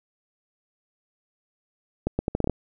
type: accelerating click train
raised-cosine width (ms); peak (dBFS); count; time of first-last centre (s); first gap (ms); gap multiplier
2; -10; 8; 2.07-2.497; 120; 0.76
effects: none